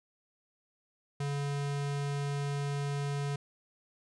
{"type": "tone", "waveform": "square", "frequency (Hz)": 142.2, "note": "C#3", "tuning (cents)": 45, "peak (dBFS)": -32, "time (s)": [1.2, 3.36], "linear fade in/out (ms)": 5, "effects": ["resampled to 22050 Hz"]}